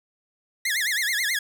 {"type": "tone with vibrato", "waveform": "sawtooth", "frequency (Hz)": 1879, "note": "A#6", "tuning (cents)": 13, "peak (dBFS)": -19, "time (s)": [0.65, 1.39], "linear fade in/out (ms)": 5, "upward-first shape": "sine", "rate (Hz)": 9.3, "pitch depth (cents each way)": 230, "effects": []}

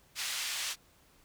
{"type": "band-pass noise", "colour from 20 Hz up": "pink", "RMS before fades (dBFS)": -36, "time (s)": [0.15, 0.76], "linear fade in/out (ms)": 50, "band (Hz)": [2200, 8800], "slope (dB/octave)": 12, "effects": ["pink hiss -64 dBFS RMS until 1.24 s"]}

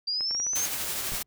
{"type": "linear sweep", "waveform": "sine", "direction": "up", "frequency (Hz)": [4699, 6490], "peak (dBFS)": -26, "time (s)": [0.07, 0.66], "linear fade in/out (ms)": 10}
{"type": "clicks", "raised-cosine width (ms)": 0.5, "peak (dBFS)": -27, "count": 7, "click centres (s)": [0.208, 0.31, 0.349, 0.4, 0.467, 0.534, 0.598]}
{"type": "noise with tremolo", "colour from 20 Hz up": "white", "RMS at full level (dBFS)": -30, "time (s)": [0.55, 1.23], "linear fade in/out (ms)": 10, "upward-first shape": "triangle", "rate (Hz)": 12, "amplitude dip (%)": 35}
{"type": "noise with exponential decay", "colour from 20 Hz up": "brown", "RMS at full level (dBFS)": -34, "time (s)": [1.12, 1.26], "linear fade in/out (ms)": 0, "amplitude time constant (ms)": 30}
{"effects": []}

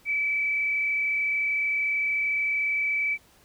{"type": "tone with frequency modulation", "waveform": "sine", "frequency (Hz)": 2302, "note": "D7", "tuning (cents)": -35, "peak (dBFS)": -23, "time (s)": [0.05, 3.18], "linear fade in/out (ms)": 50, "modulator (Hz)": 33.4, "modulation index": 0.85, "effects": ["pink hiss -58 dBFS RMS until 3.44 s"]}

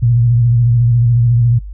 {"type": "tone with vibrato", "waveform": "sine", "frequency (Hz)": 118.8, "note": "A#2", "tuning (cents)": 33, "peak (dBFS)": -8, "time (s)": [0.02, 1.59], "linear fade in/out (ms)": 10, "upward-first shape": "square", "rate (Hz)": 14, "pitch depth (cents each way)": 47, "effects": ["noise-tail reverb RT60 0.1 s tail -21 dB re dry", "added 50 Hz sine -25 dBFS peak until 1.73 s"]}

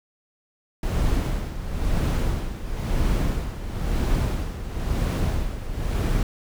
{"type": "noise with tremolo", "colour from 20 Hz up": "brown", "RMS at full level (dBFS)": -21, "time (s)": [0.83, 6.23], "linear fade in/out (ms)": 2, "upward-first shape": "sine", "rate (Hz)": 0.99, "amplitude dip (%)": 70, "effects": []}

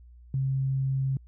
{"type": "tone", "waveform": "sine", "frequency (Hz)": 134.2, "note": "C3", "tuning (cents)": 44, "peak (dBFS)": -24, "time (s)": [0.34, 1.17], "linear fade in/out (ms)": 2, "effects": ["added 60 Hz sine -48 dBFS peak until 1.27 s"]}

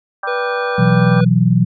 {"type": "harmonic tone", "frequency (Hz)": 196, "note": "G3", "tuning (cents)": 0, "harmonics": [3, 4, 5, 6, 7, 8], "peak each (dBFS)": [-31, -25, -32, -24, -34, -24], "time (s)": [0.23, 1.21], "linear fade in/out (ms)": 5}
{"type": "tone", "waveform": "square", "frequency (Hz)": 490, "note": "B4", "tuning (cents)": -14, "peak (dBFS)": -20, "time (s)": [0.27, 1.25], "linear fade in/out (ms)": 10}
{"type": "chord", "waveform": "sine", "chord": "B suspended fourth", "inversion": "none", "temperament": "equal", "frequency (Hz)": [123.47, 164.81, 185], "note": ["B2", "E3", "F#3"], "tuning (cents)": [0, 0, 0], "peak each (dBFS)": -14, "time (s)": [0.78, 1.65], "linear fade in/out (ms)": 10}
{"effects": ["resampled to 11025 Hz"]}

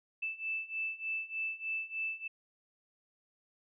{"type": "beating tone pair", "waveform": "sine", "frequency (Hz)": [2637, 2640.3], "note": ["E7", "E7"], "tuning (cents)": [0, 2], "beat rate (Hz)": 3.3, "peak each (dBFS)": [-39, -37], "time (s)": [0.22, 2.28], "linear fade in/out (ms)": 10, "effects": []}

